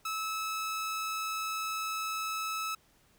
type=tone; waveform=sawtooth; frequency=1300 Hz; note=E6; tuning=24 cents flat; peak=-29 dBFS; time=0.05-2.75 s; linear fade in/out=5 ms; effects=pink hiss -66 dBFS RMS until 3.18 s